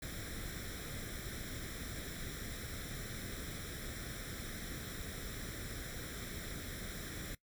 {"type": "noise with comb filter", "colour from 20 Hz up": "pink", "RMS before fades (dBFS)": -44, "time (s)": [0.02, 7.35], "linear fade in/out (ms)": 5, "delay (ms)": 0.54, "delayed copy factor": 0.75, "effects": ["noise-tail reverb RT60 0.1 s tail -20 dB re dry"]}